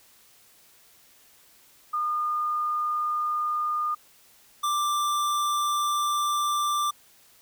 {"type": "tone pair in turn", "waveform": ["sine", "square"], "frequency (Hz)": [1217, 1179.6], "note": ["D#6", "D6"], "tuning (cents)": [-39, 7], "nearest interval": "minor second", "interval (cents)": 54, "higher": "first", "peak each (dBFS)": -24, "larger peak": "neither", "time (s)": [[1.93, 3.95], [4.63, 6.91]], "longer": "second", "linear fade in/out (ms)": 10, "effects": ["white hiss -57 dBFS RMS until 7.41 s"]}